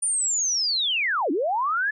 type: linear two-way sweep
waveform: sine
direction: down then up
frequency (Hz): 9397 to 261.6 to 1743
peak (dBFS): -21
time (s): 0.02-1.91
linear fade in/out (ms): 10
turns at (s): 1.31
effects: none